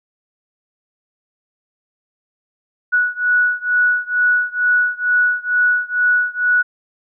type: beating tone pair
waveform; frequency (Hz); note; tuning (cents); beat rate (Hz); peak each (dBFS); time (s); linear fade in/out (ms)
sine; 1469 / 1471.2; F#6 / F#6; -13 / -10; 2.2; -16 / -17; 2.92-6.63; 20
effects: none